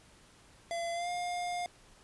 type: tone with pitch glide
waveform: square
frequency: 680 to 708.5 Hz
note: F5 to F5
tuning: -46 to +25 cents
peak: -34 dBFS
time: 0.71-1.66 s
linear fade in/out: 0 ms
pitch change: +71 cents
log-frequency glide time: 0.93-1.09 s
effects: pink hiss -60 dBFS RMS until 2.03 s + resampled to 24000 Hz